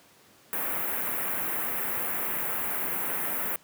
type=band-stop noise; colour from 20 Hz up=white; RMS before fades=-30 dBFS; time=0.53-3.56 s; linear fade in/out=0 ms; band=2200 to 12000 Hz; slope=24 dB/octave; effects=pink hiss -57 dBFS RMS until 3.63 s + high-pass 150 Hz 12 dB/octave